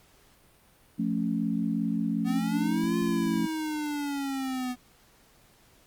sine chord, F augmented, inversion none, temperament equal, 174.61 / 220 / 277.2 Hz, F3 / A3 / C#4, 0 / 0 / 0 cents, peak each -31 / -28 / -31 dBFS, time 0.98-3.47 s, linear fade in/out 20 ms
square linear two-way sweep, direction up then down, 246.9 to 347.5 to 246.9 Hz, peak -30 dBFS, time 2.24-4.76 s, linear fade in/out 50 ms, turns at 2.98 s
effects pink hiss -60 dBFS RMS until 5.86 s + Opus 48 kbps

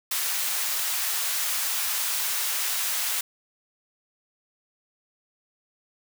white high-pass noise, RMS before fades -27 dBFS, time 0.11-3.21 s, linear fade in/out 5 ms, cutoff 910 Hz, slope 12 dB/octave, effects none

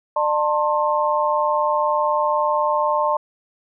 sine tone cluster, 600 / 894 / 1062 Hz, D5 / A5 / C6, +37 / +27 / +25 cents, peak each -21 dBFS, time 0.16-3.17 s, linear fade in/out 5 ms, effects none

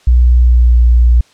sine tone with pitch glide, 60.9 to 59.65 Hz, B1 to A#1, -24 to +41 cents, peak -4 dBFS, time 0.07-1.21 s, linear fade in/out 5 ms, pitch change -35 cents, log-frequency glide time 0.4-0.79 s, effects white hiss -48 dBFS RMS until 1.33 s + low-pass 6000 Hz 12 dB/octave

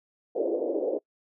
white band-pass noise, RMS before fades -28 dBFS, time 0.35-0.99 s, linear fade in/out 10 ms, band 310 to 570 Hz, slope 48 dB/octave, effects noise-tail reverb RT60 0.1 s tail -26 dB re dry

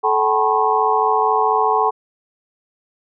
sine tone cluster, 434.9 / 761 / 855 / 980 / 1084 Hz, A4 / F#5 / A5 / B5 / C#6, -20 / +48 / -50 / -14 / -39 cents, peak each -20 dBFS, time 0.03-1.91 s, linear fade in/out 20 ms, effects none

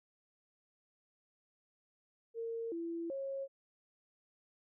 sine tone with pitch steps, 458.5 / 335.4 / 545 Hz, A#4 / E4 / C#5, -29 / +30 / -29 cents, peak -37 dBFS, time 2.34-3.48 s, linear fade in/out 50 ms, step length 380 ms, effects none

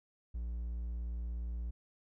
triangle tone, 58.5 Hz, A#1, 7 cents sharp, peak -34 dBFS, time 0.34-1.71 s, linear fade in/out 10 ms, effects none

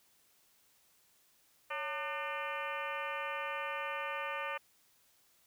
harmonic tone with a mistuned harmonic, 300 Hz, D4, 37 cents sharp, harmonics 2 / 3 / 4 / 5 / 6 / 7 / 8 / 9 / 10, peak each -43 / -44 / -41 / -47 / -44 / -49 / -44 / -49 / -51 dBFS, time 1.7-4.58 s, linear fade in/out 10 ms, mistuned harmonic 2, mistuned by -130 cents, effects white hiss -69 dBFS RMS until 5.46 s

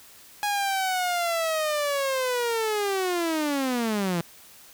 sawtooth linear sweep, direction down, 830.6 to 164.81 Hz, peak -20 dBFS, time 0.43-4.21 s, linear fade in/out 0 ms, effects white hiss -50 dBFS RMS until 4.73 s

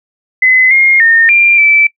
sine tone with pitch steps, 2031 / 2134 / 1828 / 2384 / 2320 Hz, B6 / C7 / A#6 / D7 / D7, +48 / +34 / -34 / +25 / -22 cents, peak -4 dBFS, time 0.42-1.87 s, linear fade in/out 5 ms, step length 290 ms, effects noise-tail reverb RT60 0.1 s tail -22 dB re dry

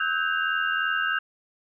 sine tone cluster, 1291 / 1517 / 1600 / 2796 Hz, E6 / F#6 / G6 / F7, -37 / +43 / +35 / +1 cents, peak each -29 / -27 / -27 / -33 dBFS, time 0-1.19 s, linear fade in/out 5 ms, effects none

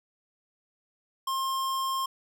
square tone, 1064 Hz, C6, 29 cents sharp, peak -28 dBFS, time 1.27-2.06 s, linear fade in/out 5 ms, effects none

